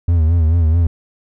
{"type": "tone with vibrato", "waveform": "triangle", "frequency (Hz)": 82.1, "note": "E2", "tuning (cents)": -6, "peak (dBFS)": -8, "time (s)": [0.08, 0.87], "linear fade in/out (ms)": 5, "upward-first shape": "sine", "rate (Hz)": 4.6, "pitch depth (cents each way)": 90, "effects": []}